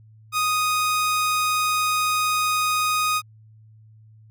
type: tone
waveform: sawtooth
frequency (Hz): 1244.5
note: D#6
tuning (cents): 0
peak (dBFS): -16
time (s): 0.32-3.22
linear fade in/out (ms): 50
effects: added 109 Hz sine -47 dBFS peak until 4.3 s